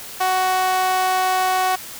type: tone with high-pass filter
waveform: sawtooth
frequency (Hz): 372.2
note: F#4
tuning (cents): +10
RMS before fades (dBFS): -19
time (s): 0.2-1.76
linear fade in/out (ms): 10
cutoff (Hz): 810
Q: 2.9
effects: white hiss -35 dBFS RMS until 1.99 s